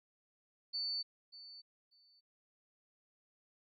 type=tone with echo; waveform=sine; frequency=4500 Hz; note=C#8; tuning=25 cents sharp; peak=-35 dBFS; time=0.73-1.03 s; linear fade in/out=20 ms; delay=590 ms; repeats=2; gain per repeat=-15 dB; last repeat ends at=2.21 s; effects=MP3 48 kbps